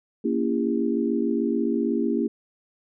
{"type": "chord", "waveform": "sine", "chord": "A# diminished seventh", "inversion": "none", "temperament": "just", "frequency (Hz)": [233.1, 279.7, 335.6, 402.8], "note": ["A#3", "C#4", "E4", "G4"], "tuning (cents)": [0, 16, 31, 47], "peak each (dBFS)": [-25, -27, -27, -28], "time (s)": [0.24, 2.28], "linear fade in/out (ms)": 10, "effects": []}